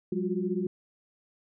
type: tone cluster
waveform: sine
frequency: 180.4 / 200.3 / 354.8 / 369.8 Hz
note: F#3 / G3 / F4 / F#4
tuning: -44 / +38 / +27 / -1 cents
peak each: -34 / -31 / -32 / -34 dBFS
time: 0.12-0.67 s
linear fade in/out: 5 ms
effects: none